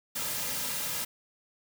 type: noise with comb filter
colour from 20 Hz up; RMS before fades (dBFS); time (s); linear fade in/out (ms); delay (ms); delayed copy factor
white; -33; 0.15-1.05; 10; 2.7; -0.55
effects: none